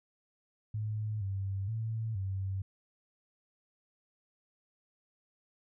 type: tone with pitch steps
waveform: sine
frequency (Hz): 107.2 / 97.4 / 111.7 / 96.2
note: A2 / G2 / A2 / G2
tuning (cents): -45 / -11 / +27 / -32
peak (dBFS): -32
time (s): 0.74-2.62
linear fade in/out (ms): 5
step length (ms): 470
effects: none